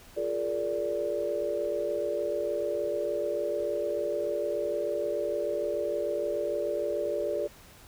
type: chord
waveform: sine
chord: Bb dominant seventh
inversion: second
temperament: just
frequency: 349.6 / 419.5 / 466.2 / 582.7 Hz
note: F4 / Ab4 / Bb4 / D5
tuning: +2 / +17 / 0 / -14 cents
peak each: -36 / -33 / -36 / -30 dBFS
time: 0.16-7.48 s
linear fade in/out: 20 ms
effects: pink hiss -53 dBFS RMS until 7.87 s